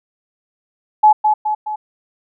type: tone with echo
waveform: sine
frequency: 853 Hz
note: G#5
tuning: 46 cents sharp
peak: -5 dBFS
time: 1.03-1.13 s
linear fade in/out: 10 ms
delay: 210 ms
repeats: 3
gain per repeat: -5 dB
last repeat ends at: 1.76 s
effects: none